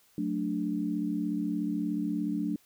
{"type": "chord", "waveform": "sine", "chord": "D major", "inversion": "first", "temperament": "equal with one note detuned", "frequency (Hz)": [183.19, 220, 293.7], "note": ["F#3", "A3", "D4"], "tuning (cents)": [-17, 0, 0], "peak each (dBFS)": [-34, -33, -31], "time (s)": [0.18, 2.56], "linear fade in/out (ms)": 2, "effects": ["white hiss -64 dBFS RMS until 2.65 s"]}